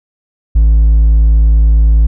sine tone with hard clipping, 54.7 Hz, A1, 9 cents flat, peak -5 dBFS, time 0.55-2.07 s, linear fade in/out 10 ms, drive 2 dB, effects none

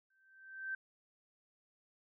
sine tone with exponential growth, 1555 Hz, G6, 14 cents flat, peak -35 dBFS, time 0.1-0.75 s, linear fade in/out 5 ms, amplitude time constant 140 ms, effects none

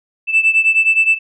sine beating tone pair, 2640 / 2649.6 Hz, E7 / E7, +2 / +8 cents, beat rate 9.6 Hz, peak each -11 / -14 dBFS, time 0.27-1.19 s, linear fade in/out 50 ms, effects tanh soft clip ceiling -4 dBFS

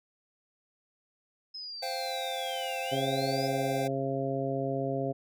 sine linear two-way sweep, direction down then up, 5150 to 2594 to 5150 Hz, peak -38 dBFS, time 1.54-3.48 s, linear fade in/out 10 ms, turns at 2.81 s
square chord, C suspended fourth, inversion none, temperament just, 523.3 / 697.7 / 784.9 Hz, C5 / F5 / G5, 0 / -2 / +2 cents, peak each -38 dBFS, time 1.82-3.88 s, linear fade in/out 10 ms
harmonic tone, 135.6 Hz, C#3, 38 cents flat, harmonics 1 / 2 / 3 / 4 / 5, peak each -35 / -35 / -35 / -35 / -35 dBFS, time 2.91-5.13 s, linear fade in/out 20 ms
effects none

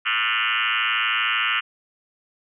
sine tone with frequency modulation, 2110 Hz, C7, 14 cents sharp, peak -19 dBFS, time 0.05-1.61 s, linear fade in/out 20 ms, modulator 113 Hz, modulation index 7.9, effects none

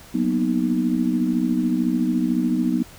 sine chord, B major seventh, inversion second, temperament equal, 185 / 233.1 / 246.9 / 311.1 Hz, F#3 / A#3 / B3 / D#4, 0 / 0 / 0 / 0 cents, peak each -25 / -27 / -21 / -24 dBFS, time 0.14-2.83 s, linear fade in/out 10 ms, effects pink hiss -45 dBFS RMS until 2.98 s

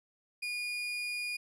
35% pulse tone, 2440 Hz, D#7, 34 cents flat, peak -32 dBFS, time 0.42-1.37 s, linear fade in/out 10 ms, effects low-pass 11000 Hz 12 dB/octave

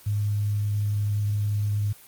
sine tone with quantisation, 103.5 Hz, G#2, 5 cents flat, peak -22 dBFS, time 0.06-1.93 s, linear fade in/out 10 ms, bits 8, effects white hiss -50 dBFS RMS until 2.07 s + Opus 24 kbps

